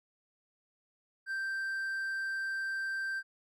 triangle tone, 1568 Hz, G6, in tune, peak -31 dBFS, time 1.26-3.23 s, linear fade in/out 50 ms, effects none

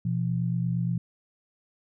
sine tone pair together, 123 / 171.6 Hz, B2 / F3, -7 / -30 cents, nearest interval tritone, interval 577 cents, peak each -27 dBFS, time 0.05-0.98 s, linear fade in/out 5 ms, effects none

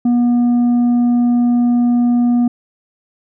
sine tone with tanh clipping, 241.3 Hz, B3, 40 cents flat, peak -11 dBFS, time 0.05-2.48 s, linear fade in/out 5 ms, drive 4 dB, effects none

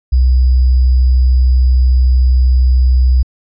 sine tone with sample-and-hold, 63.4 Hz, B1, 46 cents sharp, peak -6 dBFS, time 0.12-3.23 s, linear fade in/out 10 ms, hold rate 4900 Hz, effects resampled to 16000 Hz

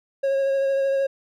triangle tone with vibrato, 545 Hz, C#5, 29 cents flat, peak -17 dBFS, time 0.23-1.07 s, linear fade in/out 10 ms, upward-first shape triangle, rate 13 Hz, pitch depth 19 cents each way, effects none

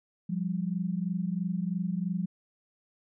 sine tone pair together, 174.61 / 197.64 Hz, F3 / G3, 0 / +14 cents, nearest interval major second, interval 214 cents, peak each -30 / -32 dBFS, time 0.29-2.26 s, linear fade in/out 10 ms, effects none

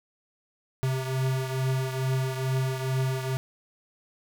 square beating tone pair, 130.81 / 133.11 Hz, C3 / C3, 0 / +30 cents, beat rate 2.3 Hz, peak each -27 / -33 dBFS, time 0.83-3.37 s, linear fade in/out 0 ms, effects none

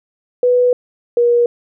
sine tone pair in turn, 493.9 / 477.6 Hz, B4 / A#4, 0 / +42 cents, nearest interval minor second, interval 58 cents, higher first, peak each -9 dBFS, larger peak neither, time 0.43-0.73 / 1.17-1.46 s, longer first, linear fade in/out 2 ms, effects none

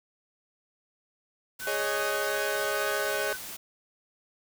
white noise, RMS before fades -40 dBFS, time 1.59-3.57 s, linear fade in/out 10 ms
sine tone with tremolo, 1509 Hz, F#6, 34 cents sharp, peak -31 dBFS, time 1.6-3.38 s, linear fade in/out 50 ms, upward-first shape sine, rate 15 Hz, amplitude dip 30%
sawtooth chord, Ab suspended fourth, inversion none, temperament equal, 415.3 / 554.4 / 622.3 Hz, Ab4 / Db5 / Eb5, 0 / 0 / 0 cents, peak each -29 dBFS, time 1.67-3.33 s, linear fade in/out 2 ms
effects none

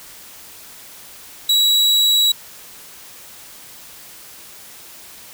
40% pulse tone, 3893 Hz, B7, 26 cents flat, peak -11 dBFS, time 1.49-2.32 s, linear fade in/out 5 ms, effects white hiss -40 dBFS RMS until 5.33 s

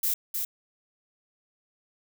violet noise with echo, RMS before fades -26 dBFS, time 0.03-0.14 s, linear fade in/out 5 ms, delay 310 ms, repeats 1, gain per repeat -4 dB, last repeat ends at 0.45 s, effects none

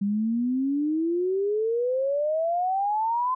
sine exponential sweep, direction up, 197 to 1037 Hz, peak -22 dBFS, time 0.01-3.35 s, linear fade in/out 10 ms, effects none

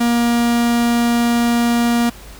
45% pulse tone, 236.6 Hz, A#3, 26 cents sharp, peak -13 dBFS, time 0-2.1 s, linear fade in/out 10 ms, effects added 50 Hz sine -38 dBFS peak until 2.39 s + pink hiss -40 dBFS RMS until 2.39 s

